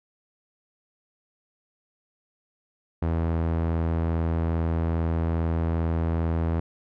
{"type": "tone with low-pass filter", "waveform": "sawtooth", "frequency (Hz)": 82.41, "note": "E2", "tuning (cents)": 0, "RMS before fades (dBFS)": -25, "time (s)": [3.02, 6.6], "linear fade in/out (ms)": 5, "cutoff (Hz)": 1300, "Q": 0.56, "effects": []}